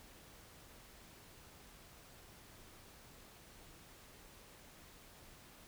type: silence
effects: pink hiss -59 dBFS RMS until 5.67 s